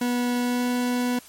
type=tone with pitch glide; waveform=40% pulse; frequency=244.3 to 246.3 Hz; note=B3 to B3; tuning=-19 to -5 cents; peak=-21 dBFS; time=0.01-1.19 s; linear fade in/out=5 ms; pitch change=+14 cents; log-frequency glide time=0.39-0.7 s; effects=white hiss -48 dBFS RMS until 1.28 s + MP3 64 kbps